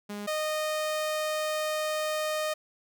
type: tone pair in turn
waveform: sawtooth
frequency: 205.8 / 616.7 Hz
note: G#3 / D#5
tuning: -16 / -16 cents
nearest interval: octave + perfect fifth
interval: 1900 cents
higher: second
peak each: -31 / -24 dBFS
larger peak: second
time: 0.09-0.27 / 0.27-2.54 s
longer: second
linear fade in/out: 10 ms
effects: none